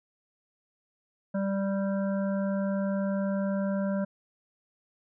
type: harmonic tone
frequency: 196 Hz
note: G3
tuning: in tune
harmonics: 1 / 3 / 5 / 7 / 8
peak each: -27 / -32 / -44 / -45 / -45 dBFS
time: 1.34-4.05 s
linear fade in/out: 10 ms
effects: none